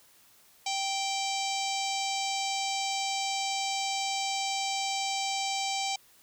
harmonic tone, 782 Hz, G5, 4 cents flat, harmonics 1 / 3 / 4 / 5 / 6 / 7 / 8 / 9 / 10, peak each -32 / -37 / -38 / -39 / -40 / -40 / -41 / -42 / -42 dBFS, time 0.66-5.96 s, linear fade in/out 5 ms, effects white hiss -60 dBFS RMS until 6.22 s

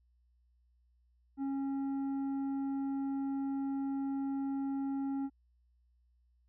sine tone with tanh clipping, 273.7 Hz, C#4, 22 cents flat, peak -34 dBFS, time 1.37-5.3 s, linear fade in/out 50 ms, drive 7 dB, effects added 60 Hz sine -67 dBFS peak until 6.48 s

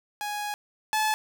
sawtooth tone pair in turn, 830.6 / 863.1 Hz, G#5 / A5, 0 / -34 cents, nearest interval minor second, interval 66 cents, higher second, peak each -26 / -19 dBFS, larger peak second, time 0.21-0.54 / 0.93-1.14 s, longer first, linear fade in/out 0 ms, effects none

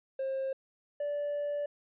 triangle tone pair in turn, 534 / 581.6 Hz, C5 / D5, +35 / -17 cents, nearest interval minor second, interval 148 cents, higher second, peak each -28 dBFS, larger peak neither, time 0.19-0.53 / 1-1.66 s, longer second, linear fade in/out 5 ms, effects tanh soft clip ceiling -26 dBFS + resampled to 8000 Hz

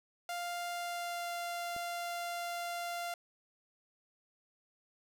sawtooth tone with pitch glide, 698.5 to 693.7 Hz, F5 to F5, 0 to -12 cents, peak -33 dBFS, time 0.29-3.14 s, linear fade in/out 2 ms, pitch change -12 cents, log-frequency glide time 0.7-1.31 s
click, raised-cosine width 2 ms, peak -37 dBFS, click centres 1.764 s
effects none

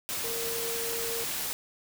sine tone in noise, 462.2 Hz, A#4, 15 cents flat, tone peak -35 dBFS, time 0.24-1.24 s, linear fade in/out 0 ms, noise white, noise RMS -33 dBFS, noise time 0.09-1.53 s, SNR -5 dB, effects none

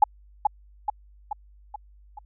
sine tone with echo, 838 Hz, G#5, 15 cents sharp, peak -10 dBFS, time 0.02-0.04 s, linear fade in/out 5 ms, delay 430 ms, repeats 5, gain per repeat -5 dB, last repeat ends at 2.19 s, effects added 50 Hz sine -50 dBFS peak until 2.25 s

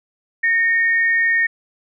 sine tone pair together, 1838 / 2228 Hz, A#6 / C#7, -25 / +8 cents, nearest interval minor third, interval 333 cents, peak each -14 / -24 dBFS, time 0.43-1.47 s, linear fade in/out 10 ms, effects none

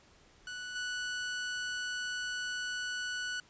sawtooth tone with level steps, 1480 Hz, F#6, in tune, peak -36 / -31 dBFS, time 0.47-3.4 s, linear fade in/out 2 ms, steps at 0.75 s, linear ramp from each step 10 ms, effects pink hiss -62 dBFS RMS until 3.49 s + resampled to 16000 Hz

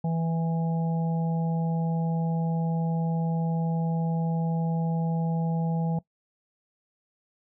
harmonic tone, 164.7 Hz, E3, 1 cent flat, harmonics 1 / 3 / 4 / 5, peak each -24 / -38 / -40 / -37 dBFS, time 0.04-5.99 s, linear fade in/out 5 ms, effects noise-tail reverb RT60 0.1 s tail -20 dB re dry

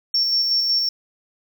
triangle tone with tremolo, 5460 Hz, F8, 40 cents flat, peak -13 dBFS, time 0.14-0.89 s, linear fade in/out 5 ms, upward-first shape square, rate 5.4 Hz, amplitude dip 35%, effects tanh soft clip ceiling -13 dBFS + 9-bit

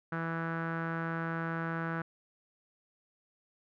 sawtooth tone with low-pass filter, 164.81 Hz, E3, in tune, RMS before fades -35 dBFS, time 0.12-2.02 s, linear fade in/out 5 ms, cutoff 1500 Hz, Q 4.9, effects none

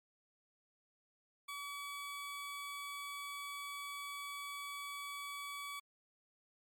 20% pulse tone, 1140 Hz, C#6, 48 cents sharp, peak -38 dBFS, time 1.48-5.8 s, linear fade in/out 10 ms, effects MP3 96 kbps

